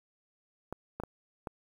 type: clicks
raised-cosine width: 1 ms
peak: -23 dBFS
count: 4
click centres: 0.726 / 1 / 1.036 / 1.472 s
effects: 9-bit